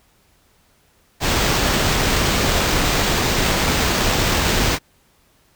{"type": "noise with sample-and-hold", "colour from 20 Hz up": "pink", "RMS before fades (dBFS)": -18, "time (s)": [1.2, 4.79], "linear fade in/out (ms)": 50, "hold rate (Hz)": 11025, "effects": ["pink hiss -58 dBFS RMS until 5.55 s"]}